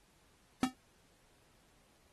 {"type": "tone with exponential decay", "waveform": "square", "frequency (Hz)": 256.1, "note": "C4", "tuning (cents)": -37, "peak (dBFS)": -24, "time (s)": [0.63, 0.74], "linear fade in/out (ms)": 1, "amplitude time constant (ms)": 23, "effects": ["pink hiss -69 dBFS RMS until 2.12 s", "AAC 32 kbps"]}